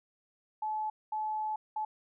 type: tone bursts at uneven times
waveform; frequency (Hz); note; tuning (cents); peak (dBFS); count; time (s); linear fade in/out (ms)
sine; 861; A5; -38; -31; 3; 0.62-0.9 / 1.12-1.56 / 1.76-1.85; 5
effects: none